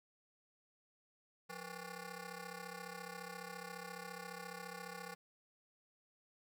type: ring-modulated tone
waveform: 10% pulse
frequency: 322.5 Hz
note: E4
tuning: 38 cents flat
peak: -35 dBFS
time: 1.49-5.15 s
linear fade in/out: 10 ms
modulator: 144 Hz
effects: none